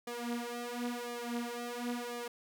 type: tone with flanger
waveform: sawtooth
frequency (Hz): 240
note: B3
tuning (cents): -49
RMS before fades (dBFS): -39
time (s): 0.07-2.28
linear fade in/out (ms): 5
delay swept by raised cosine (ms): 1.7 to 6.8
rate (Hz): 0.96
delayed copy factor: +0.95
effects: none